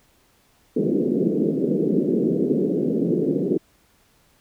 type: band-pass noise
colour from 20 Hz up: white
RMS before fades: -21 dBFS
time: 0.76-3.58 s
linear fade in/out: 10 ms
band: 160 to 450 Hz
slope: 48 dB/octave
effects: pink hiss -60 dBFS RMS until 4.4 s